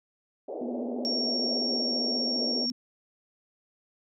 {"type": "band-pass noise", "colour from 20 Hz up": "pink", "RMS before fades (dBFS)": -36, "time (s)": [0.48, 2.66], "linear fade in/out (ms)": 5, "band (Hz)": [320, 690], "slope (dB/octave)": 48}
{"type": "tone with vibrato", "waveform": "sine", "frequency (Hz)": 244.2, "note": "B3", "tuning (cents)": -19, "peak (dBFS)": -32, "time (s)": [0.61, 2.72], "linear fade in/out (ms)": 5, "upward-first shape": "sine", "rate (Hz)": 15, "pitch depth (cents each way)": 69}
{"type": "tone", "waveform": "sine", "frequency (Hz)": 5520, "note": "F8", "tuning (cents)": -21, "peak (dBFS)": -27, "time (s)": [1.05, 2.7], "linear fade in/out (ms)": 0}
{"effects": []}